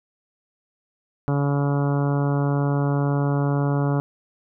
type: harmonic tone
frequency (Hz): 142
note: C#3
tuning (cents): +42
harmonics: 1 / 2 / 3 / 4 / 5 / 6 / 7 / 8 / 9 / 10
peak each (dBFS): -20 / -26 / -30 / -32 / -34 / -36 / -37 / -38 / -39 / -40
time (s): 1.28-4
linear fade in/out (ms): 0
effects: none